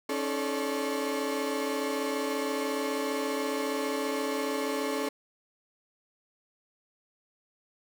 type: tone cluster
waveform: 35% pulse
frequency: 274.3 / 309 / 433.4 / 575 / 1077 Hz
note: C#4 / D#4 / A4 / D5 / C6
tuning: -18 / -12 / -26 / -37 / +50 cents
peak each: -32 / -37 / -31 / -35 / -39 dBFS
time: 0.09-5.09 s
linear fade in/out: 5 ms
effects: none